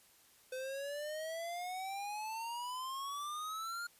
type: exponential sweep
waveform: square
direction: up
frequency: 509 to 1423 Hz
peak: -40 dBFS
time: 0.52-3.87 s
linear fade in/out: 5 ms
effects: white hiss -65 dBFS RMS until 3.99 s + resampled to 32000 Hz